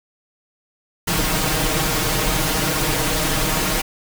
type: noise with comb filter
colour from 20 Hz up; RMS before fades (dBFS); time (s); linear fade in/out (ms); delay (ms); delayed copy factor
pink; -20; 1.07-3.82; 10; 6.4; +0.85
effects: none